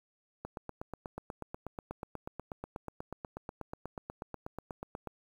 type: click train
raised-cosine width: 1 ms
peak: -25 dBFS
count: 39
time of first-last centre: 0.45-5.073 s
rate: 8.22 Hz
effects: 9-bit